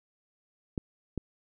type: clicks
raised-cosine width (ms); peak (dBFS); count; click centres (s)
3; -18 / -19; 2; 0.778 / 1.177
effects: none